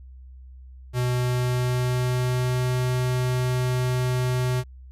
square tone with pitch glide, 124.3 to 126.11 Hz, B2 to B2, +12 to +37 cents, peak -22 dBFS, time 0.93-4.64 s, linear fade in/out 50 ms, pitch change +25 cents, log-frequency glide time 1.11-2.77 s, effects added 64 Hz sine -41 dBFS peak until 4.91 s + resampled to 32000 Hz

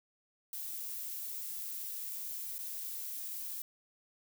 violet noise with dropouts, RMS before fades -41 dBFS, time 0.53-3.62 s, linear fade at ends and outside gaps 1 ms, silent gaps 2.582-2.589 s, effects none

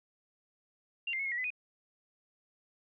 sine tone with pitch steps, 2774 / 2101 / 2191 / 2147 / 1921 / 2014 / 2486 Hz, F7 / C7 / C#7 / C7 / B6 / B6 / D#7, -12 / +7 / -21 / +44 / -48 / +33 / -2 cents, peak -32 dBFS, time 1.07-1.504 s, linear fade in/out 5 ms, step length 62 ms, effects none

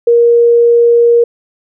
sine tone, 471.3 Hz, A#4, 19 cents sharp, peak -4 dBFS, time 0.07-1.24 s, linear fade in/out 5 ms, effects none

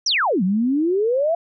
sine exponential two-way sweep, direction down then up, 6160 to 176.8 to 691 Hz, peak -16 dBFS, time 0.06-1.35 s, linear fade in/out 5 ms, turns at 0.43 s, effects none

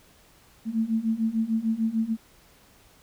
sine beating tone pair, 220 / 226.7 Hz, A3 / A#3, 0 / -48 cents, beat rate 6.7 Hz, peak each -27 / -25 dBFS, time 0.65-2.17 s, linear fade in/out 50 ms, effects pink hiss -57 dBFS RMS until 3.02 s

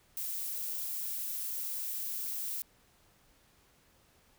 violet noise, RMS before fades -37 dBFS, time 0.17-2.62 s, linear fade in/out 0 ms, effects pink hiss -66 dBFS RMS until 4.38 s

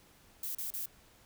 violet noise bursts, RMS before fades -38 dBFS, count 3, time 0.43-0.858 s, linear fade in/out 2 ms, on 120 ms, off 34 ms, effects pink hiss -62 dBFS RMS until 1.25 s

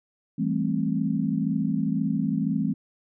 sine chord, A minor seventh, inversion second, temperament just, 165 / 198 / 220 / 264 Hz, E3 / G3 / A3 / C4, +2 / +18 / 0 / +16 cents, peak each -28 dBFS, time 0.38-2.74 s, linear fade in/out 10 ms, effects none

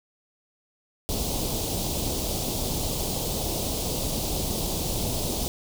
pink band-stop noise, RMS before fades -28 dBFS, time 1.09-5.48 s, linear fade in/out 0 ms, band 820 to 3300 Hz, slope 24 dB/octave, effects none

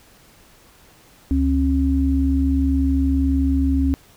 sine tone pair together, 71.54 / 270.1 Hz, D2 / C#4, -45 / -45 cents, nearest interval octave + major seventh, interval 2300 cents, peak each -18 dBFS, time 1.31-3.94 s, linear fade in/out 0 ms, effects pink hiss -51 dBFS RMS until 4.16 s

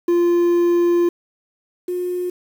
triangle / sine tone pair in turn, 346.8 / 358.6 Hz, F4 / F4, -12 / +46 cents, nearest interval minor second, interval 58 cents, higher second, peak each -11 / -20 dBFS, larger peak first, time 0.08-1.09 / 1.88-2.3 s, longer first, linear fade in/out 5 ms, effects 7-bit

